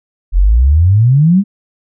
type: exponential sweep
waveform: sine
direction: up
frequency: 41.2 to 207.7 Hz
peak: -5 dBFS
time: 0.32-1.44 s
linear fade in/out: 50 ms
effects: none